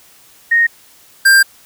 sine / square tone pair in turn, 1859 / 1588.5 Hz, A#6 / G6, -5 / +23 cents, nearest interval minor third, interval 272 cents, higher first, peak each -8 / -6 dBFS, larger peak second, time 0.51-0.67 / 1.25-1.43 s, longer second, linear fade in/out 10 ms, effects white hiss -46 dBFS RMS until 1.65 s

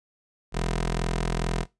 15% pulse tone with notch filter, 42.33 Hz, E1, 47 cents sharp, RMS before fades -27 dBFS, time 0.52-1.66 s, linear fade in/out 50 ms, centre 90 Hz, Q 0.86, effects noise-tail reverb RT60 0.2 s tail -20 dB re dry + resampled to 22050 Hz

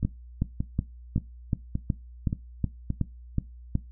two click trains, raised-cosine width 5 ms, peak -15 / -12 dBFS, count 6 / 11, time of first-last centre 0.03-2.904 / 0.05-3.754 s, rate 1.74 / 2.7 Hz, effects noise-tail reverb RT60 0.2 s tail -18 dB re dry + added 60 Hz sine -43 dBFS peak until 3.91 s

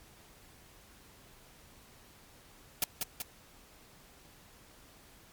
white noise with echo, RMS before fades -29 dBFS, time 2.82-2.84 s, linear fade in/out 2 ms, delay 190 ms, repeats 2, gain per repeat -4 dB, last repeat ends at 3.22 s, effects pink hiss -58 dBFS RMS until 5.32 s + MP3 96 kbps

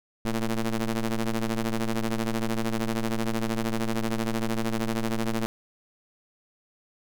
sawtooth ring-modulated tone, 114.5 Hz, A#2, 31 cents flat, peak -18 dBFS, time 0.25-5.46 s, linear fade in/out 0 ms, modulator 108 Hz, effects none

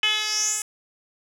10% pulse tone with band-pass filter sweep, 426.9 Hz, G#4, 48 cents sharp, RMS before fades -24 dBFS, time 0.03-0.62 s, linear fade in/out 2 ms, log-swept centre 2900 to 8700 Hz, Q 5.7, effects none

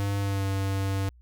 square tone with pitch glide, 100 to 97.38 Hz, G2 to G2, +35 to -11 cents, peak -26 dBFS, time 0-1.09 s, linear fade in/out 0 ms, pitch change -46 cents, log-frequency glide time 0.19-0.46 s, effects added 60 Hz sine -51 dBFS peak until 1.21 s

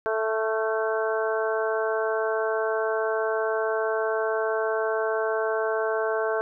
harmonic tone with a mistuned harmonic, 220 Hz, A3, in tune, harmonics 2 / 3 / 4 / 5 / 6 / 7, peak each -26 / -28 / -34 / -34 / -36 / -32 dBFS, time 0.06-6.41 s, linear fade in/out 0 ms, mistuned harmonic 6, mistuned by +34 cents, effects none

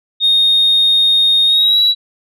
sine tone with pitch glide, 3700 to 3906 Hz, A#7 to B7, -14 to -20 cents, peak -7 dBFS, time 0.2-1.95 s, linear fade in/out 50 ms, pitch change +94 cents, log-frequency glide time 1.46-1.8 s, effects tanh soft clip ceiling -5 dBFS

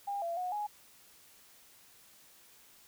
sine tone with pitch steps, 805 / 679 / 727 / 833 Hz, G5 / F5 / F#5 / G#5, +46 / -49 / -31 / +5 cents, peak -33 dBFS, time 0.07-0.67 s, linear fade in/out 10 ms, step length 150 ms, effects white hiss -60 dBFS RMS until 2.87 s

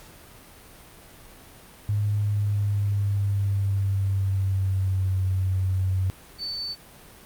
sine tone with pitch glide, 103.6 to 93.91 Hz, G#2 to F#2, -4 to +26 cents, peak -21 dBFS, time 1.89-6.1 s, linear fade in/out 0 ms, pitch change -170 cents, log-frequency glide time 2.19-5.24 s
sine tone, 4521 Hz, C#8, 33 cents sharp, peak -28 dBFS, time 6.38-6.76 s, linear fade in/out 50 ms
effects pink hiss -48 dBFS RMS until 7.25 s + Opus 48 kbps

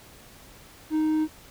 triangle tone, 311.1 Hz, D#4, in tune, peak -19 dBFS, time 0.9-1.28 s, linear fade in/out 50 ms, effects pink hiss -50 dBFS RMS until 1.5 s

